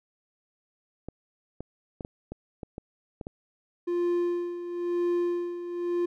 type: clicks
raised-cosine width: 2 ms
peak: -23 dBFS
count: 9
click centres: 1.086 / 1.606 / 2.008 / 2.049 / 2.32 / 2.632 / 2.781 / 3.212 / 3.269 s
type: tone with tremolo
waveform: triangle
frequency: 349.2 Hz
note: F4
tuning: in tune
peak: -21 dBFS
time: 3.87-6.06 s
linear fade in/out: 10 ms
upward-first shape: sine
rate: 1 Hz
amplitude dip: 70%
effects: none